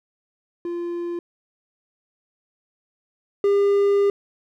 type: tone pair in turn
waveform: triangle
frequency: 345.6 / 401.9 Hz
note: F4 / G4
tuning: -18 / +43 cents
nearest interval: minor third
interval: 261 cents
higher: second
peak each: -23 / -13 dBFS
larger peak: second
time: 0.65-1.19 / 3.44-4.1 s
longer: second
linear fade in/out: 2 ms
effects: none